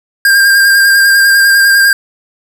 square tone with vibrato, 1600 Hz, G6, 35 cents sharp, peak -5 dBFS, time 0.25-1.93 s, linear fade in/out 2 ms, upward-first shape square, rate 10 Hz, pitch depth 18 cents each way, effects 7-bit

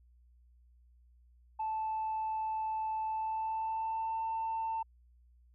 sine tone with pitch glide, 876 to 895.4 Hz, A5 to A5, -8 to +30 cents, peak -31 dBFS, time 1.59-4.83 s, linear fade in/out 10 ms, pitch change +38 cents, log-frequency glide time 3.06-4.2 s, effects tanh soft clip ceiling -29 dBFS + added 60 Hz sine -60 dBFS peak until 5.54 s

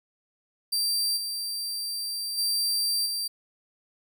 sawtooth tone with level steps, 4699 Hz, D8, in tune, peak -21 / -27 / -21 / -25 dBFS, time 0.72-3.28 s, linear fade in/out 10 ms, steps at 1.16 / 2.37 / 3.05 s, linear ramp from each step 20 ms, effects none

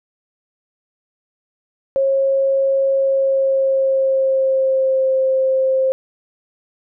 sine tone with pitch glide, 542 to 527.2 Hz, C#5 to C5, -39 to +13 cents, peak -13 dBFS, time 1.96-5.92 s, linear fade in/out 0 ms, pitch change -48 cents, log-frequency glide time 2.94-5.12 s, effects none

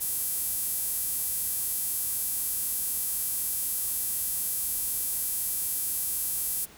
sawtooth tone with high-pass filter, 392 Hz, G4, in tune, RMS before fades -30 dBFS, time 0-6.66 s, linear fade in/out 20 ms, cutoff 11000 Hz, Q 1.9, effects pink hiss -51 dBFS RMS until 6.77 s

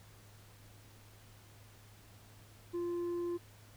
sine tone with tanh clipping, 347.2 Hz, F4, 10 cents flat, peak -35 dBFS, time 2.73-3.38 s, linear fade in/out 20 ms, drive 4 dB, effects added 104 Hz sine -58 dBFS peak until 3.76 s + pink hiss -61 dBFS RMS until 3.76 s

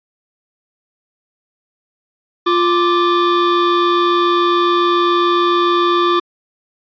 square tone pair together, 349.2 / 1174.7 Hz, F4 / D6, 0 / 0 cents, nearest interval octave + major sixth, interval 2100 cents, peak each -15 dBFS, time 2.46-6.2 s, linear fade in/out 10 ms, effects resampled to 11025 Hz

